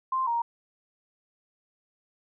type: tone pair in turn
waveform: sine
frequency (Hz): 1046.5 / 936.4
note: C6 / A#5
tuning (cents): 0 / +8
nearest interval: major second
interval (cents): 192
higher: first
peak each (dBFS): -24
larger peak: neither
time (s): 0.12-0.27 / 0.27-0.42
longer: neither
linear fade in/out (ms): 5
effects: none